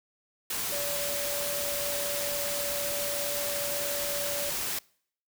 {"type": "tone in noise", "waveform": "sine", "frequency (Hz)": 575, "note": "D5", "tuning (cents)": -37, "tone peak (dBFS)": -34, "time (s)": [0.72, 4.5], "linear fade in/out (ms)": 5, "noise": "white", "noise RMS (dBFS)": -32, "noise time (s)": [0.5, 4.79], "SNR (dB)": -5, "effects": ["noise-tail reverb RT60 0.6 s tail -25 dB re dry"]}